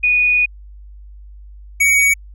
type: tone pair in turn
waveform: sine / square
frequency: 2468 / 2248 Hz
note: D#7 / C#7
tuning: -15 / +24 cents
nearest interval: major second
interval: 161 cents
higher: first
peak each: -11 dBFS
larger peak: neither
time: 0.03-0.46 / 1.8-2.14 s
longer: first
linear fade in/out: 10 ms
effects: added 50 Hz sine -35 dBFS peak until 2.34 s